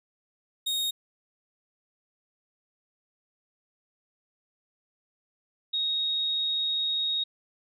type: tone pair in turn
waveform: 40% pulse / sine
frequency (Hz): 3729 / 3755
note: A#7 / A#7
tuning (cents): 0 / +12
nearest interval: unison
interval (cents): 12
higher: second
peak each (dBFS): -25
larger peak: neither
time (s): 0.66-0.91 / 5.73-7.24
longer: second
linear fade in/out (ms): 10
effects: none